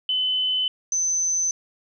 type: tone pair in turn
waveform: sine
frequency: 3027 / 6117 Hz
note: F#7 / G8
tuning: +39 / -43 cents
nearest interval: octave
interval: 1218 cents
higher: second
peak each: -20 dBFS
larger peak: neither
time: 0.09-0.68 / 0.92-1.51 s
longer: neither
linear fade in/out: 2 ms
effects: none